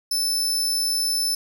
sawtooth tone, 5274 Hz, E8, in tune, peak -18 dBFS, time 0.11-1.35 s, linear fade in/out 5 ms, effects none

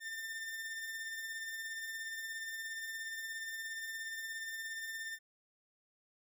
40% pulse tone with tremolo, 1797 Hz, A6, 36 cents sharp, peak -38 dBFS, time 0-5.19 s, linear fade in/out 50 ms, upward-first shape triangle, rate 17 Hz, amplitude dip 40%, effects none

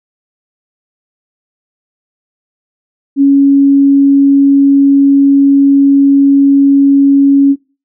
sine tone, 277.9 Hz, C#4, 4 cents sharp, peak -3 dBFS, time 3.16-7.56 s, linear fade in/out 50 ms, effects noise-tail reverb RT60 0.3 s tail -19 dB re dry

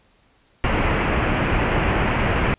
pink low-pass noise, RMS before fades -20 dBFS, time 0.64-2.54 s, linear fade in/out 0 ms, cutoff 2800 Hz, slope 48 dB/octave, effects pink hiss -59 dBFS RMS until 2.58 s + resampled to 8000 Hz

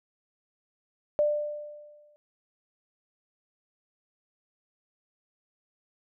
sine tone with exponential decay, 594 Hz, D5, 20 cents sharp, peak -19 dBFS, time 1.19-2.16 s, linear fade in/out 0 ms, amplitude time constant 210 ms, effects none

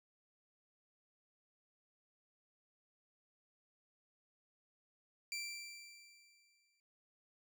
20% pulse tone with exponential decay, 2349 Hz, D7, in tune, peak -34 dBFS, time 5.32-6.8 s, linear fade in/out 1 ms, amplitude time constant 320 ms, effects none

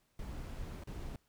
brown noise with dropouts, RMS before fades -43 dBFS, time 0.19-1.16 s, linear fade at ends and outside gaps 2 ms, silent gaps 0.838-0.872 s, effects pink hiss -75 dBFS RMS until 1.28 s

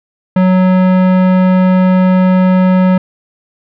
sine tone with tanh clipping, 185 Hz, F#3, in tune, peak -8 dBFS, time 0.36-2.98 s, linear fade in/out 5 ms, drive 18 dB, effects none

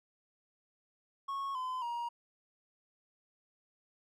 triangle tone with pitch steps, 1100 / 1020.4 / 946.6 Hz, C#6 / C6 / A#5, -14 / -44 / +26 cents, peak -33 dBFS, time 1.28-2.09 s, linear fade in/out 10 ms, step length 270 ms, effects none

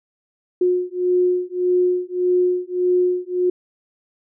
sine beating tone pair, 360 / 361.7 Hz, F#4 / F#4, -47 / -39 cents, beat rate 1.7 Hz, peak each -19 dBFS, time 0.61-3.5 s, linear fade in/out 5 ms, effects none

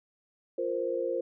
sine chord, F suspended fourth, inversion none, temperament just, 349.2 / 465.6 / 523.8 Hz, F4 / Bb4 / C5, 0 / -2 / +2 cents, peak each -34 / -33 / -31 dBFS, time 0.58-1.21 s, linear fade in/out 5 ms, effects none

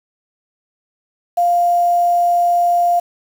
sine tone with quantisation, 698.5 Hz, F5, in tune, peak -11 dBFS, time 1.37-3 s, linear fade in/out 10 ms, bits 6, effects none

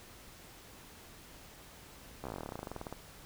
slowing click train, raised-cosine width 1 ms, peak -26 dBFS, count 23, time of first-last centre 2.24-2.926 s, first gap 14 ms, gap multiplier 1.07, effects pink hiss -54 dBFS RMS until 3.25 s

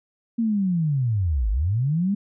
sine linear two-way sweep, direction down then up, 235.1 to 47.64 to 208.7 Hz, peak -19 dBFS, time 0.38-2.15 s, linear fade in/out 10 ms, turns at 1.5 s, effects none

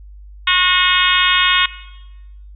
harmonic tone with a mistuned harmonic, 363 Hz, F#4, 33 cents flat, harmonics 3 / 4 / 5 / 6 / 7 / 8 / 9 / 10, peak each -20 / -20 / -20 / -20 / -20 / -20 / -20 / -20 dBFS, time 0.47-1.66 s, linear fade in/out 5 ms, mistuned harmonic 5, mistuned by +29 cents, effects noise-tail reverb RT60 1.0 s tail -17 dB re dry + added 50 Hz sine -35 dBFS peak until 2.55 s

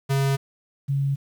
square / sine tone pair in turn, 137 / 138.75 Hz, C#3 / C#3, -20 / +2 cents, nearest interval unison, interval 22 cents, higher second, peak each -20 dBFS, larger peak neither, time 0.09-0.37 / 0.88-1.16 s, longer neither, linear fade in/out 20 ms, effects 9-bit

